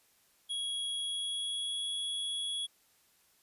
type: tone with pitch glide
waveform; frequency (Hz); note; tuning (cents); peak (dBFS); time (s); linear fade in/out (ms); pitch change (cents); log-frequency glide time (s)
square; 3322 to 3351; G#7 to G#7; 0 to +15; -34; 0.49-2.67; 20; +15; 0.94-1.9
effects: white hiss -68 dBFS RMS until 3.42 s + resampled to 32000 Hz